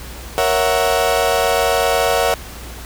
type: chord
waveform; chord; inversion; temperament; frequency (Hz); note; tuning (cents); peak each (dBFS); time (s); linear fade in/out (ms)
35% pulse; F# dominant seventh; first; equal; 466.2 / 554.4 / 659.3 / 740; A#4 / C#5 / E5 / F#5; 0 / 0 / 0 / 0; -18; 0.38-2.34; 0
effects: added 60 Hz sine -33 dBFS peak until 2.85 s + pink hiss -35 dBFS RMS until 2.85 s